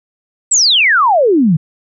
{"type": "exponential sweep", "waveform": "sine", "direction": "down", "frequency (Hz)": [8120, 145.8], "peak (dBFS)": -7, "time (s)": [0.51, 1.57], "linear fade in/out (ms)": 10, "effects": []}